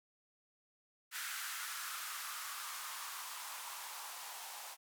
violet noise with band-pass filter sweep, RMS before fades -45 dBFS, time 1.11-4.77 s, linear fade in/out 50 ms, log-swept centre 1500 to 790 Hz, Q 3.4, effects none

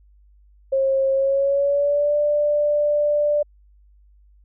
sine tone with pitch glide, 538 to 590.1 Hz, C5 to D5, +48 to +8 cents, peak -16 dBFS, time 0.72-3.43 s, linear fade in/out 10 ms, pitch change +160 cents, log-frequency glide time 1.12-2.16 s, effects added 50 Hz sine -50 dBFS peak until 4.44 s

